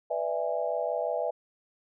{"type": "chord", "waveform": "sine", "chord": "E dominant seventh", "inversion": "second", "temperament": "just", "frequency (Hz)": [494.4, 593.3, 659.3, 824.1], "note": ["B4", "D5", "E5", "G#5"], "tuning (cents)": [2, 18, 0, -14], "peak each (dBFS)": [-33, -32, -31, -36], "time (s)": [0.1, 1.31], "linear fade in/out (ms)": 10, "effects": []}